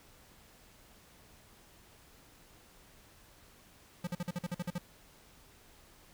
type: tone bursts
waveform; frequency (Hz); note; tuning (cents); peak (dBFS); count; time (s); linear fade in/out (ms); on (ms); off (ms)
square; 176.2; F3; +16; -34; 10; 4.04-4.783; 5; 32; 47
effects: pink hiss -60 dBFS RMS until 6.13 s